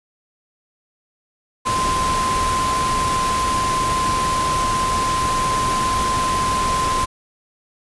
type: tone in noise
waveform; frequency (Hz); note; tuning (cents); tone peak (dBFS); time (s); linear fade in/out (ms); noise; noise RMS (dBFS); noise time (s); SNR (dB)
sine; 1037; C6; -16; -18; 1.65-7.06; 20; pink; -24; 1.65-7.06; +3
effects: resampled to 24000 Hz